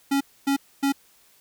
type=tone bursts; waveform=square; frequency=277.2 Hz; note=C#4; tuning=in tune; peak=-20 dBFS; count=3; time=0.11-0.924 s; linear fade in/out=10 ms; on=98 ms; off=260 ms; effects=white hiss -58 dBFS RMS until 1.4 s